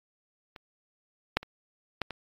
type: clicks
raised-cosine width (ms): 0.3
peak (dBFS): -28 / -7 / -26 / -13 / -20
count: 5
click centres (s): 0.562 / 1.37 / 1.43 / 2.017 / 2.107
effects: AAC 32 kbps